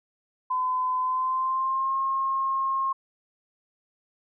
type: tone with pitch glide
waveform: sine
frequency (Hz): 1017 to 1073.7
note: C6 to C6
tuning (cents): -50 to +44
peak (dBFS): -23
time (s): 0.5-2.93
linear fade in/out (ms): 10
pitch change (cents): +94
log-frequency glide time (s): 0.99-1.96
effects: none